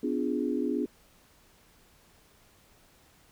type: chord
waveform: sine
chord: B diminished seventh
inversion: none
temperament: equal with one note detuned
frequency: 251.7 / 293.7 / 349.2 / 415.3 Hz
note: B3 / D4 / F4 / Ab4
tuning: +33 / 0 / 0 / 0 cents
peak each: -31 / -31 / -34 / -34 dBFS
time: 0.03-0.86 s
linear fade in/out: 5 ms
effects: pink hiss -61 dBFS RMS until 3.31 s